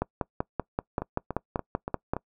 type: two click trains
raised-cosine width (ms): 1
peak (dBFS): -12 / -17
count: 12 / 5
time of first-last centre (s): 0.02-2.135 / 1.02-2.166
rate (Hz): 5.2 / 3.49
effects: noise-tail reverb RT60 0.1 s tail -24 dB re dry